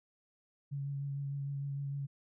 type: tone with vibrato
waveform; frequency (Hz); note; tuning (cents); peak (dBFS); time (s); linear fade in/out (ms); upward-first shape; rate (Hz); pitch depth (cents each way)
sine; 140.1; C#3; +19; -35; 0.71-2.07; 20; sine; 6.6; 17
effects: none